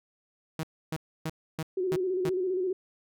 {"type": "tone bursts", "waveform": "sawtooth", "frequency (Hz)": 159, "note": "D#3", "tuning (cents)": 38, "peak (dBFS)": -26, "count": 6, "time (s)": [0.59, 2.292], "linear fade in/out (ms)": 2, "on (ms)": 42, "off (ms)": 290}
{"type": "tone with vibrato", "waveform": "sine", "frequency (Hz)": 370, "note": "F#4", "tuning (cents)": 0, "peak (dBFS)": -26, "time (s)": [1.77, 2.73], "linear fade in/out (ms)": 5, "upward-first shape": "square", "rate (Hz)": 15, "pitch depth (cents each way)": 49}
{"effects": []}